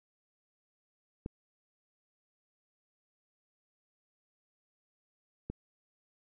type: clicks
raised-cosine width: 3 ms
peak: -24 dBFS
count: 2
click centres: 1.261 / 5.5 s
effects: none